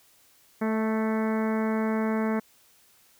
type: harmonic tone with a mistuned harmonic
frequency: 220 Hz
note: A3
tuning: in tune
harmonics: 1 / 2 / 3 / 4 / 5 / 6 / 7 / 8 / 9 / 10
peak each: -25 / -31 / -35 / -37 / -39 / -41 / -42 / -43 / -44 / -45 dBFS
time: 0.61-2.4 s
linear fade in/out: 10 ms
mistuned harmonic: 3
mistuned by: -16 cents
effects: white hiss -60 dBFS RMS until 3.19 s